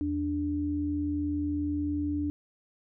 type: tone pair together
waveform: sine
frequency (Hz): 82.36 / 293.5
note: E2 / D4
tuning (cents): -1 / -1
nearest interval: octave + minor seventh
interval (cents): 2200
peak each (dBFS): -34 / -28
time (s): 0.01-2.3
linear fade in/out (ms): 0
effects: none